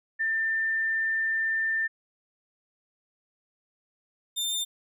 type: tone pair in turn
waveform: sine / sawtooth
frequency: 1791 / 3603 Hz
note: A6 / A7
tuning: +30 / +40 cents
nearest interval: octave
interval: 1210 cents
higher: second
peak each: -24 dBFS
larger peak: neither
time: 0.19-1.88 / 4.36-4.65 s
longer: first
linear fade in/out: 20 ms
effects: none